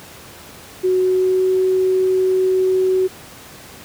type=tone with pitch glide; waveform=sine; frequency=370 to 374.1 Hz; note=F#4 to F#4; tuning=0 to +19 cents; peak=-13 dBFS; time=0.83-3.08 s; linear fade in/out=20 ms; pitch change=+19 cents; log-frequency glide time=0.99-1.51 s; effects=pink hiss -39 dBFS RMS until 3.84 s + high-pass 80 Hz 12 dB/octave